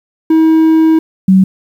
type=tone pair in turn; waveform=triangle / sine; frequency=320 / 189.51 Hz; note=D#4 / F#3; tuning=+49 / +42 cents; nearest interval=major sixth; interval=907 cents; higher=first; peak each=-3 dBFS; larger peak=neither; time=0.3-0.99 / 1.28-1.44 s; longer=first; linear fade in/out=5 ms; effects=7-bit